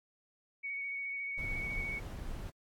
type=tone with vibrato; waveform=sine; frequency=2233 Hz; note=C#7; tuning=12 cents sharp; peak=-36 dBFS; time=0.63-2 s; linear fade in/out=20 ms; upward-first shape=square; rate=14 Hz; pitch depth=13 cents each way
type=noise; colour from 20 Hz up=brown; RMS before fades=-41 dBFS; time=1.37-2.51 s; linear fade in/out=20 ms
effects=AAC 64 kbps